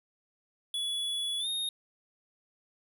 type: tone with pitch glide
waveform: square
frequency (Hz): 3400 to 3708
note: G#7 to A#7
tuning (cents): +40 to -10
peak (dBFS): -31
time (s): 0.74-1.69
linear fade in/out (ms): 2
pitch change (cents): +150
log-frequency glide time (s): 1.39-1.48
effects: none